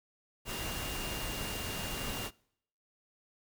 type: tone in noise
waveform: sine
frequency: 2805 Hz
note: F7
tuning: 7 cents sharp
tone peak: -44 dBFS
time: 0.45-2.31 s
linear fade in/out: 50 ms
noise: pink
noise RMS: -38 dBFS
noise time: 0.45-2.31 s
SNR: -9 dB
effects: noise-tail reverb RT60 0.7 s tail -25 dB re dry